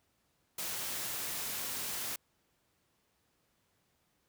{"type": "noise", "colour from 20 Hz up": "white", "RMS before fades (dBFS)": -38, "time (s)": [0.58, 2.16], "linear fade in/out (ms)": 5, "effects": ["pink hiss -75 dBFS RMS until 4.28 s", "high-pass 60 Hz 12 dB/octave"]}